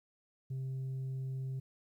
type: tone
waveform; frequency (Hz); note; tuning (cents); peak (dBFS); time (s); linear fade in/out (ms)
sine; 132.1; C3; +17; -33; 0.5-1.6; 10
effects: tanh soft clip ceiling -35 dBFS + 12-bit